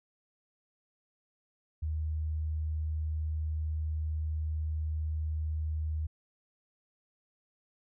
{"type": "tone", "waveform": "sine", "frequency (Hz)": 77.78, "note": "D#2", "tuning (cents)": 0, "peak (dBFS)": -30, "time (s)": [1.82, 6.07], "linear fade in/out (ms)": 10, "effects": []}